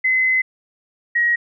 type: tone pair in turn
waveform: sine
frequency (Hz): 2041 / 1895.7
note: C7 / A#6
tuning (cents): -44 / +29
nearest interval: minor second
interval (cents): 127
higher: first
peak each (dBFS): -14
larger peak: neither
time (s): 0.04-0.42 / 1.15-1.36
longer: first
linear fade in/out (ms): 10
effects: none